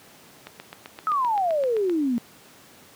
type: click train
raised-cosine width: 0.3 ms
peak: -21 dBFS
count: 12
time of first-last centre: 0.47-1.897 s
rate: 7.71 Hz
type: exponential sweep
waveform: sine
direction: down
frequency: 1308 to 227.7 Hz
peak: -20 dBFS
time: 1.07-2.18 s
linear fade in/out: 0 ms
effects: pink hiss -50 dBFS RMS until 2.95 s + high-pass 150 Hz 12 dB/octave